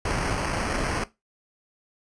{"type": "noise with sample-and-hold", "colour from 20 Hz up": "pink", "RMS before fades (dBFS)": -27, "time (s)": [0.05, 1.04], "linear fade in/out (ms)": 5, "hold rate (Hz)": 3675, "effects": ["noise-tail reverb RT60 0.2 s tail -17 dB re dry", "resampled to 22050 Hz"]}